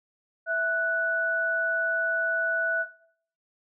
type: tone pair together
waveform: sine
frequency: 659.3 / 1480.1 Hz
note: E5 / F#6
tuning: 0 / 0 cents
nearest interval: octave + major second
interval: 1400 cents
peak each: -28 / -25 dBFS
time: 0.46-2.86 s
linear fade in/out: 50 ms
effects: noise-tail reverb RT60 0.6 s tail -17 dB re dry